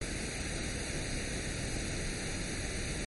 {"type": "noise with comb filter", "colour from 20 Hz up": "pink", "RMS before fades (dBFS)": -36, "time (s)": [0.01, 3.05], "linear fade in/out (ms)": 5, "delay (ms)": 0.47, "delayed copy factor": 0.8, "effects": ["MP3 48 kbps"]}